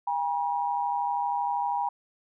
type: tone pair together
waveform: sine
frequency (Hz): 807.3 / 960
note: G#5 / B5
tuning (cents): -49 / -49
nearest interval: minor third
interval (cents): 300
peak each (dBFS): -28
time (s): 0.07-1.89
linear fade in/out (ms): 5
effects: none